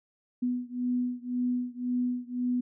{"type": "beating tone pair", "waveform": "sine", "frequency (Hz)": [246.5, 248.4], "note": ["B3", "B3"], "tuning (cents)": [-3, 10], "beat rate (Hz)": 1.9, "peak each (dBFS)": [-30, -31], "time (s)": [0.42, 2.61], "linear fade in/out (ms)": 10, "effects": []}